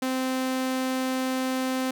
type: tone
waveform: sawtooth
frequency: 259.5 Hz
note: C4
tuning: 14 cents flat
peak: -21 dBFS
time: 0.02-1.91 s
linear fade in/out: 5 ms
effects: none